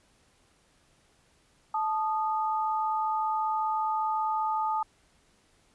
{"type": "tone pair together", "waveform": "sine", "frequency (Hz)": [872.6, 1234], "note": ["A5", "D#6"], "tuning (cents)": [-15, -15], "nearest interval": "tritone", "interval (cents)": 600, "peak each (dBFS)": [-27, -31], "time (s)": [1.74, 4.83], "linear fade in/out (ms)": 5, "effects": ["pink hiss -65 dBFS RMS until 5.74 s", "resampled to 24000 Hz"]}